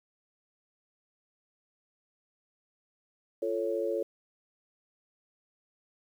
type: chord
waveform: sine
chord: F augmented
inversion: none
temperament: equal with one note detuned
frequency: 345.4 / 440 / 554.4 Hz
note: F4 / A4 / C#5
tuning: -19 / 0 / 0 cents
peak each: -34 / -32 / -32 dBFS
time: 3.42-4.03 s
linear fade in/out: 5 ms
effects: 10-bit